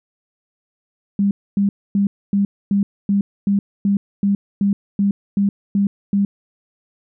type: tone bursts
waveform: sine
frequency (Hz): 200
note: G3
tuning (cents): +35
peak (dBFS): -13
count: 14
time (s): 1.19-6.25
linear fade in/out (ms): 2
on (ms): 120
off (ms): 260
effects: none